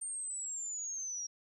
sine linear sweep, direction down, 8810 to 5620 Hz, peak -37 dBFS, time 0.01-1.27 s, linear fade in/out 10 ms, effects 13-bit

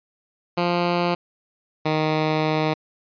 10% pulse tone pair in turn, 174.61 / 155.56 Hz, F3 / D#3, 0 / 0 cents, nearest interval major second, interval 200 cents, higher first, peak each -11 dBFS, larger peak neither, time 0.57-1.15 / 1.85-2.74 s, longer second, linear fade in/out 10 ms, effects resampled to 11025 Hz

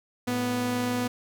sawtooth tone pair together, 109.7 / 246.6 Hz, A2 / B3, -5 / -2 cents, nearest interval octave + major second, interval 1403 cents, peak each -31 / -22 dBFS, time 0.27-1.08 s, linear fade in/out 10 ms, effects none

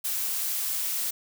blue noise, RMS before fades -29 dBFS, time 0.04-1.11 s, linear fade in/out 10 ms, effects none

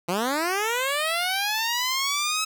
10% pulse linear sweep, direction up, 164.8 to 1296 Hz, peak -15 dBFS, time 0.08-2.45 s, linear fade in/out 10 ms, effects none

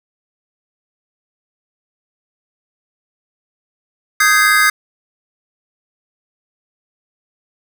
square chord, Ab major seventh, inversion second, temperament just, 1245.9 / 1557.4 / 1661.2 / 2077 Hz, Eb6 / G6 / Ab6 / C7, +2 / -12 / 0 / -13 cents, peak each -16 dBFS, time 4.2-4.7 s, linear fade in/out 5 ms, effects 7-bit

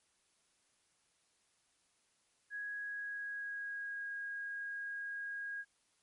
sine tone with pitch glide, 1661.2 to 1636.4 Hz, G#6 to G#6, 0 to -26 cents, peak -39 dBFS, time 2.5-5.65 s, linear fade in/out 50 ms, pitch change -26 cents, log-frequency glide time 2.72-4.11 s, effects white hiss -75 dBFS RMS until 6.02 s + MP3 48 kbps

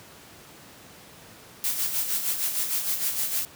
blue noise with tremolo, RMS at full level -25 dBFS, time 1.64-3.45 s, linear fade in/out 0 ms, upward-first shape sine, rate 6.5 Hz, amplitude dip 55%, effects pink hiss -48 dBFS RMS until 3.55 s + high-pass 100 Hz 12 dB/octave

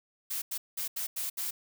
blue noise bursts at uneven times, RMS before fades -34 dBFS, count 6, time 0.3-0.42 / 0.51-0.58 / 0.77-0.88 / 0.96-1.07 / 1.16-1.3 / 1.37-1.51 s, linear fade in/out 10 ms, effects none

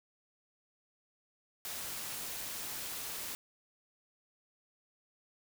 white noise, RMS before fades -41 dBFS, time 1.65-3.35 s, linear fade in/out 0 ms, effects none

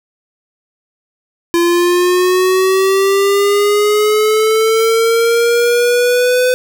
square linear sweep, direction up, 340.8 to 505 Hz, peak -10 dBFS, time 1.54-6.54 s, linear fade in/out 0 ms, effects none

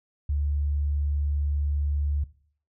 sine tone, 72.5 Hz, D2, 22 cents flat, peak -23 dBFS, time 0.29-2.24 s, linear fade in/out 5 ms, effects noise-tail reverb RT60 0.5 s tail -17 dB re dry

